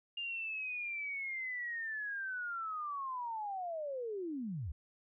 sine linear sweep, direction down, 2821 to 61.74 Hz, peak -37 dBFS, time 0.17-4.72 s, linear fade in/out 5 ms, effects none

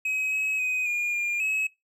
triangle tone with pitch steps, 2541 / 2558 / 2509 / 2425 / 2407 / 2569 Hz, D#7 / D#7 / D#7 / D#7 / D7 / E7, +36 / +47 / +14 / -45 / +42 / -45 cents, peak -23 dBFS, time 0.05-1.67 s, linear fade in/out 5 ms, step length 270 ms, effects noise-tail reverb RT60 0.2 s tail -21 dB re dry

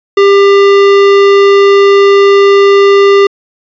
sine tone with hard clipping, 398.2 Hz, G4, 27 cents sharp, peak -4 dBFS, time 0.17-3.27 s, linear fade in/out 5 ms, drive 16 dB, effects resampled to 16000 Hz

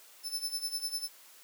sawtooth tone with tremolo, 5274 Hz, E8, in tune, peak -28 dBFS, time 0.23-1.09 s, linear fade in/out 50 ms, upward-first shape sine, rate 10 Hz, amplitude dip 80%, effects white hiss -56 dBFS RMS until 1.43 s + high-pass 400 Hz 12 dB/octave

